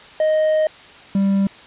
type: tone pair in turn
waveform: triangle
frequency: 622.3 / 196.51 Hz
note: D#5 / G3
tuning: 0 / +5 cents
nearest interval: octave + minor sixth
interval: 1995 cents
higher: first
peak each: -12 dBFS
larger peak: neither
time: 0.2-0.67 / 1.15-1.47 s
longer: first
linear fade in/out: 2 ms
effects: white hiss -42 dBFS RMS until 1.66 s + resampled to 8000 Hz